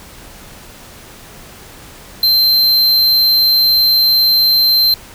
square tone, 4121 Hz, C8, 27 cents flat, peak -9 dBFS, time 2.23-4.94 s, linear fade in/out 2 ms, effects pink hiss -37 dBFS RMS until 5.14 s

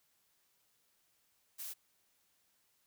blue noise, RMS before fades -44 dBFS, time 1.58-1.74 s, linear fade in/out 20 ms, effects white hiss -75 dBFS RMS until 2.86 s

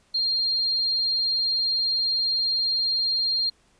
sine tone, 4205 Hz, C8, 8 cents sharp, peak -21 dBFS, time 0.14-3.5 s, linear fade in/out 10 ms, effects pink hiss -62 dBFS RMS until 3.79 s + resampled to 22050 Hz

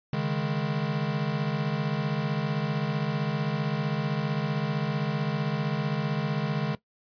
square chord, C# suspended second, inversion none, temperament equal with one note detuned, 140.04 / 155.56 / 207.7 Hz, C#3 / D#3 / G#3, +18 / 0 / 0 cents, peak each -31 / -30 / -33 dBFS, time 0.13-6.75 s, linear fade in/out 2 ms, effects noise-tail reverb RT60 0.1 s tail -17 dB re dry + resampled to 11025 Hz

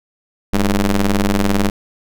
sawtooth ring-modulated tone, 98 Hz, G2, in tune, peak -6 dBFS, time 0.53-1.7 s, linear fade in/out 5 ms, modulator 108 Hz, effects none

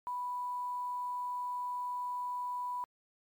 sine tone with quantisation, 987 Hz, B5, 1 cent flat, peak -34 dBFS, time 0.07-2.84 s, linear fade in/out 0 ms, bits 10, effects MP3 96 kbps

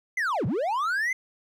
triangle linear two-way sweep, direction down then up, 2099 to 98 to 2099 Hz, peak -22 dBFS, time 0.17-1.13 s, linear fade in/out 5 ms, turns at 0.46 s, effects none

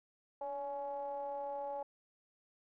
triangle ring-modulated tone, 137.4 Hz, C#3, 15 cents flat, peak -33 dBFS, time 0.41-1.83 s, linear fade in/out 5 ms, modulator 704 Hz, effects none

